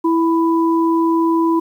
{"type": "tone pair together", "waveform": "sine", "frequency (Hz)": [329.6, 992.8], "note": ["E4", "B5"], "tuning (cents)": [0, 9], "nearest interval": "octave + perfect fifth", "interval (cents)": 1909, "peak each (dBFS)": [-13, -19], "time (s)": [0.04, 1.6], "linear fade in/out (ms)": 10, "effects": ["8-bit"]}